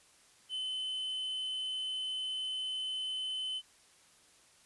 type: tone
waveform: triangle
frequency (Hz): 3043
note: F#7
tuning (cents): +48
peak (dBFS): -33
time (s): 0.49-3.62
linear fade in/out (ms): 50
effects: white hiss -63 dBFS RMS until 4.65 s + resampled to 24000 Hz